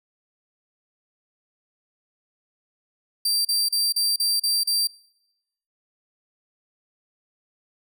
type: tone bursts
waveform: sawtooth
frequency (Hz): 4699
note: D8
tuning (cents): 0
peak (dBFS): -17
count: 7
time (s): 3.25-4.872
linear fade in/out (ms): 5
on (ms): 200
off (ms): 37
effects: noise-tail reverb RT60 0.9 s tail -25 dB re dry